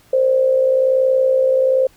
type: tone with amplitude modulation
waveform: sine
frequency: 523.3 Hz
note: C5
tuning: in tune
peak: -9 dBFS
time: 0.13-1.87 s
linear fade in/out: 5 ms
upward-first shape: sine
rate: 61.1 Hz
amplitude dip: 55%
effects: pink hiss -52 dBFS RMS until 1.96 s